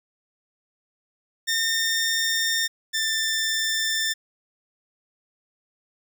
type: tone pair in turn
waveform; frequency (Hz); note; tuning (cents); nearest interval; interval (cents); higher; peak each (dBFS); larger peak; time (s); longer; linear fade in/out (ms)
15% pulse; 1818 / 1780.6; A#6 / A6; -44 / +20; unison; 36; first; -15 / -16; first; 1.47-2.68 / 2.93-4.14; neither; 20
effects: none